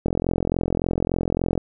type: click train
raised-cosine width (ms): 2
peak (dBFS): -8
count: 67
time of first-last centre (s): 0.06-1.577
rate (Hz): 43.5
effects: none